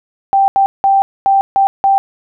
sine tone bursts at uneven times, 784 Hz, G5, in tune, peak -7 dBFS, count 6, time 0.33-0.48 / 0.56-0.66 / 0.84-1.02 / 1.26-1.41 / 1.56-1.67 / 1.84-1.98 s, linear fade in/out 0 ms, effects none

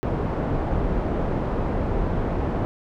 pink low-pass noise, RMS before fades -24 dBFS, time 0.03-2.65 s, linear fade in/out 0 ms, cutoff 800 Hz, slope 12 dB/octave, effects none

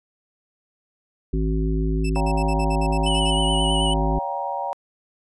harmonic tone, 53.2 Hz, G#1, 42 cents sharp, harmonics 1 / 3 / 5 / 7, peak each -21 / -26 / -28 / -29 dBFS, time 1.33-4.19 s, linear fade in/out 5 ms
sawtooth tone bursts, 2637 Hz, E7, in tune, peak -29 dBFS, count 12, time 2.04-3.309 s, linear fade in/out 10 ms, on 59 ms, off 51 ms
sine chord, G half-diminished seventh, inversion second, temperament just, 564.5 / 705.6 / 784 / 940.8 Hz, Db5 / F5 / G5 / Bb5, +31 / +18 / 0 / +16 cents, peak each -31 / -32 / -29 / -28 dBFS, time 2.16-4.73 s, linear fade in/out 0 ms
square tone with vibrato, 2960 Hz, F#7, in tune, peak -24 dBFS, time 3.06-3.94 s, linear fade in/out 5 ms, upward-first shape triangle, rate 9.4 Hz, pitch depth 35 cents each way
effects resampled to 24000 Hz

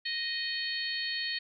harmonic tone, 622.3 Hz, D#5, in tune, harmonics 3 / 4 / 5 / 6 / 7, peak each -36 / -41 / -39 / -41 / -35 dBFS, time 0.05-1.39 s, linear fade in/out 10 ms, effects none

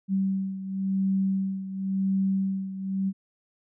sine beating tone pair, 192.5 / 193.44 Hz, G3 / G3, -31 / -23 cents, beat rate 0.94 Hz, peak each -25 / -30 dBFS, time 0.08-3.13 s, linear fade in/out 50 ms, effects none

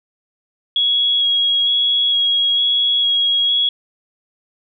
sine tone with vibrato, 3322 Hz, G#7, in tune, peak -13 dBFS, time 0.76-3.69 s, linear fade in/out 2 ms, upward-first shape square, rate 1.1 Hz, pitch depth 10 cents each way, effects none

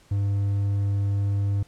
triangle tone with hard clipping, 100.1 Hz, G2, 37 cents sharp, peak -22 dBFS, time 0.11-1.63 s, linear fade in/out 5 ms, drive 6 dB, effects pink hiss -57 dBFS RMS until 1.67 s + low-pass 10000 Hz 12 dB/octave

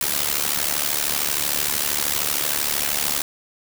white noise with amplitude modulation, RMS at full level -19 dBFS, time 0.01-3.22 s, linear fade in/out 2 ms, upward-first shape sine, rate 73 Hz, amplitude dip 85%, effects none

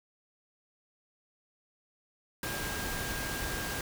sine tone in noise, 1609 Hz, G6, 45 cents sharp, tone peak -40 dBFS, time 2.43-3.81 s, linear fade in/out 2 ms, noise pink, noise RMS -36 dBFS, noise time 2.43-3.81 s, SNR -7 dB, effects none

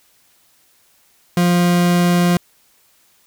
40% pulse tone, 175.5 Hz, F3, 9 cents sharp, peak -11 dBFS, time 1.37-2.37 s, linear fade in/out 2 ms, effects white hiss -56 dBFS RMS until 3.26 s

